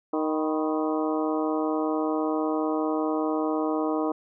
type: harmonic tone with a mistuned harmonic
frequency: 155.56 Hz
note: D#3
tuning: in tune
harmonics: 2 / 3 / 4 / 5 / 6 / 7 / 8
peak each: -26 / -30 / -32 / -34 / -36 / -37 / -38 dBFS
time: 0.13-4.12 s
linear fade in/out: 5 ms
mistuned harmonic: 6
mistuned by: +91 cents
effects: none